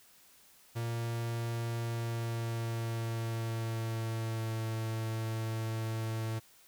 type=tone with pitch glide; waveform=45% pulse; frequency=116.54 to 111.86 Hz; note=A#2 to A2; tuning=0 to +29 cents; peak=-33 dBFS; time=0.75-6.4 s; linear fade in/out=20 ms; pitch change=-71 cents; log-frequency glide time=1.8-4.64 s; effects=white hiss -61 dBFS RMS until 6.67 s